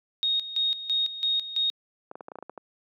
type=tone with tremolo; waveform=sine; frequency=3729 Hz; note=A#7; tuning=in tune; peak=-22 dBFS; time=0.23-1.7 s; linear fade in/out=0 ms; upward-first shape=square; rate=3 Hz; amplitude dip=75%
type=clicks; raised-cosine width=1 ms; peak=-23 dBFS; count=10; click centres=2.114 / 2.155 / 2.208 / 2.284 / 2.318 / 2.356 / 2.387 / 2.426 / 2.496 / 2.577 s
effects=high-pass 400 Hz 12 dB/octave